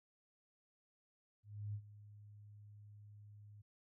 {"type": "tone with ADSR envelope", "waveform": "sine", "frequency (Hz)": 103.83, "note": "G#2", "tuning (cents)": 0, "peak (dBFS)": -39, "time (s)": [1.43, 3.62], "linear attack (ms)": 310, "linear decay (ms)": 71, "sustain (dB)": -16, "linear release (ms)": 11, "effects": []}